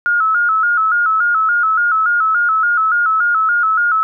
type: tone with vibrato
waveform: sine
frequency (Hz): 1360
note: F6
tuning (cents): -46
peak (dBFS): -11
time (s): 0.06-4.03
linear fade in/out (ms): 0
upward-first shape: square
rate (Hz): 3.5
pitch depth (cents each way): 79
effects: none